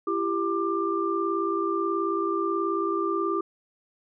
sine tone cluster, 336.6 / 395.1 / 1188 Hz, E4 / G4 / D6, +36 / +14 / +20 cents, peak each -28 dBFS, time 0.07-3.41 s, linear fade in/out 5 ms, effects none

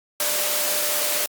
sine tone in noise, 594 Hz, D5, 20 cents sharp, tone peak -31 dBFS, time 0.2-1.26 s, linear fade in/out 2 ms, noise white, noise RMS -23 dBFS, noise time 0.2-1.26 s, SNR -11 dB, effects high-pass 300 Hz 12 dB/octave + Opus 48 kbps

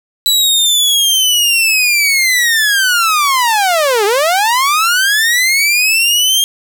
sawtooth linear two-way sweep, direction down then up, 3962 to 392 to 3234 Hz, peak -6 dBFS, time 0.26-6.44 s, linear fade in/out 0 ms, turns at 4.05 s, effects none

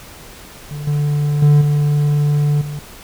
triangle tone with level steps, 146.83 Hz, D3, in tune, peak -22 / -12 / -5 / -10 / -21 dBFS, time 0.71-2.79 s, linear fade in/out 0 ms, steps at 0.87 / 1.42 / 1.61 / 2.61 s, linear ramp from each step 5 ms, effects pink hiss -38 dBFS RMS until 3.03 s

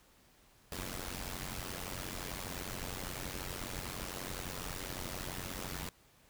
pink noise with amplitude modulation, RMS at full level -38 dBFS, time 0.72-5.89 s, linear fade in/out 2 ms, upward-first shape sine, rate 91.6 Hz, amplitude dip 85%, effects pink hiss -65 dBFS RMS until 6.29 s

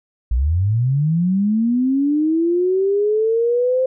sine linear sweep, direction up, 54.1 to 523.3 Hz, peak -14 dBFS, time 0.31-3.86 s, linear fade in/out 5 ms, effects none

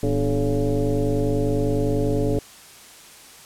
sine tone with frequency modulation, 160 Hz, D#3, 49 cents sharp, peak -18 dBFS, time 0.03-2.39 s, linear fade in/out 2 ms, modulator 135 Hz, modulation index 2.8, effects white hiss -45 dBFS RMS until 3.45 s + low-pass 11000 Hz 12 dB/octave

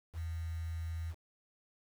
sine tone with quantisation, 82.1 Hz, E2, 6 cents flat, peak -36 dBFS, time 0.13-1.15 s, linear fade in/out 50 ms, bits 9, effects none

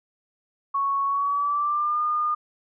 sine tone with pitch glide, 1108.7 to 1216 Hz, C#6 to D#6, 0 to -40 cents, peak -21 dBFS, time 0.74-2.35 s, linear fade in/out 10 ms, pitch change +160 cents, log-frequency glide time 1.06-2.02 s, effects none

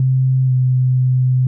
sine tone with pitch glide, 130.5 to 127.96 Hz, C3 to C3, -4 to -38 cents, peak -11 dBFS, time 0-1.47 s, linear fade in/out 2 ms, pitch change -34 cents, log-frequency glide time 0.46-0.52 s, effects none

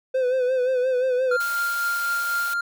triangle tone with vibrato, 509 Hz, C5, 48 cents flat, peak -17 dBFS, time 0.14-1.37 s, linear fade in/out 10 ms, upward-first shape sine, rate 5.7 Hz, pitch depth 54 cents each way
triangle tone with tremolo, 1396.9 Hz, F6, in tune, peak -19 dBFS, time 1.31-2.61 s, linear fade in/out 5 ms, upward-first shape triangle, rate 4 Hz, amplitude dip 30%
white high-pass noise, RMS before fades -35 dBFS, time 1.4-2.54 s, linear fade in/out 5 ms, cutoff 500 Hz, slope 48 dB/octave
effects none

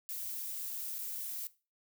violet noise with dropouts, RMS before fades -40 dBFS, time 0.09-1.47 s, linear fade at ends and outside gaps 0 ms, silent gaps 0.984-0.989 s, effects noise-tail reverb RT60 0.3 s tail -17 dB re dry

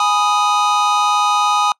square chord, G# minor, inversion none, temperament equal, 830.6 / 987.8 / 1244.5 Hz, G#5 / B5 / D#6, 0 / 0 / 0 cents, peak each -18 / -22 / -16 dBFS, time 0-1.72 s, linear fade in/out 2 ms, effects noise-tail reverb RT60 0.1 s tail -25 dB re dry + low-pass 6000 Hz 12 dB/octave

